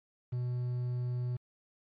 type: tone with quantisation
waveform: triangle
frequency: 123.47 Hz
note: B2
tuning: in tune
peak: -29 dBFS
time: 0.32-1.37 s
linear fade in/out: 10 ms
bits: 9
effects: low-pass 2000 Hz 12 dB/octave + MP3 96 kbps